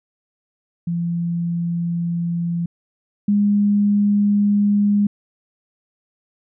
sine tone pair in turn, 170.8 / 204.6 Hz, F3 / G#3, -38 / -26 cents, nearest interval minor third, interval 312 cents, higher second, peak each -19 / -13 dBFS, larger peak second, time 0.87-2.66 / 3.28-5.07 s, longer neither, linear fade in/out 5 ms, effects none

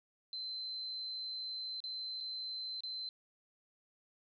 sine tone with dropouts, 4078 Hz, C8, 45 cents flat, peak -39 dBFS, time 0.33-3.09 s, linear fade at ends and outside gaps 1 ms, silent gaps 1.803-1.839 / 2.204-2.208 / 2.806-2.835 s, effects none

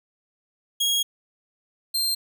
sawtooth tone pair in turn, 3290 / 4172 Hz, G#7 / C8, -17 / -6 cents, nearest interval major third, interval 411 cents, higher second, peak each -17 / -19 dBFS, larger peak first, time 0.8-1.03 / 1.94-2.15 s, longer first, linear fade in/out 10 ms, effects none

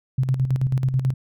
sine tone with tremolo, 130.81 Hz, C3, in tune, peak -16 dBFS, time 0.18-1.14 s, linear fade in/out 5 ms, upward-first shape square, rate 9.2 Hz, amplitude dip 60%, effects none

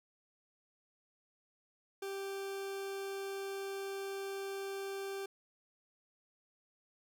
40% pulse tone, 392 Hz, G4, in tune, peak -38 dBFS, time 2.02-5.26 s, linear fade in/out 5 ms, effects none

